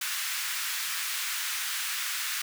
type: high-pass noise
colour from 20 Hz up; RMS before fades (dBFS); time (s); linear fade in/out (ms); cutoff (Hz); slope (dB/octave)
pink; -32; 0.01-2.42; 5; 1400; 24
effects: none